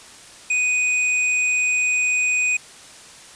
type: tone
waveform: square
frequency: 2489 Hz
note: D#7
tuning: in tune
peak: -18 dBFS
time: 0.5-2.57 s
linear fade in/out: 5 ms
effects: white hiss -43 dBFS RMS until 3.35 s + resampled to 22050 Hz